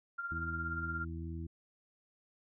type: tone with tremolo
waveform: sine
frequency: 1391 Hz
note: F6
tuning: 7 cents flat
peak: -34 dBFS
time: 0.18-1.05 s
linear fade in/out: 10 ms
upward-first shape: triangle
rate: 17 Hz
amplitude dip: 65%
type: harmonic tone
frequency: 82.4 Hz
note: E2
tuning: in tune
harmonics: 1 / 2 / 3 / 4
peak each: -40 / -45 / -50 / -47 dBFS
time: 0.31-1.47 s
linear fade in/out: 10 ms
effects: none